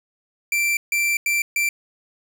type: tone bursts at uneven times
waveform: 45% pulse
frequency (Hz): 2349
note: D7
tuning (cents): 0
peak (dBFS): -18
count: 4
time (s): 0.52-0.77 / 0.92-1.17 / 1.26-1.42 / 1.56-1.69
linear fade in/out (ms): 2
effects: 10-bit